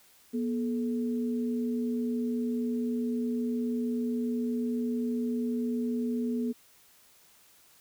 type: tone pair together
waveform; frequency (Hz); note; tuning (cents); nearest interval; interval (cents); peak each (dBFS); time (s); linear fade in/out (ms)
sine; 240.4 / 432.4; B3 / A4; -46 / -30; minor seventh; 1016; -28 / -36; 0.33-6.53; 20
effects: white hiss -60 dBFS RMS until 7.8 s